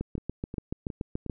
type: two click trains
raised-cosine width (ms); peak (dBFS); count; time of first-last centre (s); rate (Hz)
3; -23 / -18; 4 / 10; 0.18-1.263 / 0.01-1.298; 2.77 / 6.99
effects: none